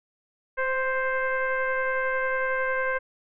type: tone with frequency modulation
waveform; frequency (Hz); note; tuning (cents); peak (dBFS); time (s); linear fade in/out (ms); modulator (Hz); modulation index
sine; 1046.5; C6; 0; -23; 0.57-2.99; 20; 526; 1.7
effects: none